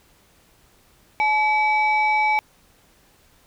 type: tone pair together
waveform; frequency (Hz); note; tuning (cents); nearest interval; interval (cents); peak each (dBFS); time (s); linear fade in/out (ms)
sine; 857 / 2288; A5 / D7; -46 / -46; octave + perfect fourth; 1700; -17 / -19; 1.2-2.39; 0
effects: tanh soft clip ceiling -12 dBFS + pink hiss -57 dBFS RMS until 3.46 s